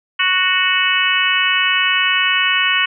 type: harmonic tone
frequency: 370 Hz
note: F#4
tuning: in tune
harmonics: 3 / 4 / 5 / 6 / 7 / 8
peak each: -22 / -21 / -20 / -21 / -20 / -18 dBFS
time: 0.19-2.86 s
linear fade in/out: 10 ms
effects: none